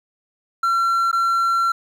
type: tone with dropouts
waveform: triangle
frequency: 1360 Hz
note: F6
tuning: 46 cents flat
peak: -14 dBFS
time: 0.63-1.72 s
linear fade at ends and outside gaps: 5 ms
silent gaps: 1.115-1.128 s
effects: 9-bit